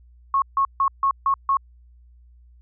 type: tone bursts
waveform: sine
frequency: 1095 Hz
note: C#6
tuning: 22 cents flat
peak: -16 dBFS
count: 6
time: 0.34-1.57 s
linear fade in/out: 2 ms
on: 80 ms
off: 150 ms
effects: added 60 Hz sine -48 dBFS peak until 2.61 s